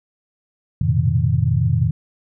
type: tone cluster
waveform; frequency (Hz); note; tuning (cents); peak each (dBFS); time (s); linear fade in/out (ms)
sine; 88.2 / 109 / 120.6 / 131.5 / 157.3; F2 / A2 / B2 / C3 / D#3; +18 / -16 / -41 / +9 / +19; -21; 0.81-1.91; 5
effects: none